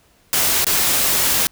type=noise with dropouts; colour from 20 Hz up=white; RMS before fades=-17 dBFS; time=0.33-1.47 s; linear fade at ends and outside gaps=0 ms; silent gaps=0.645-0.667 s; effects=pink hiss -56 dBFS RMS until 1.51 s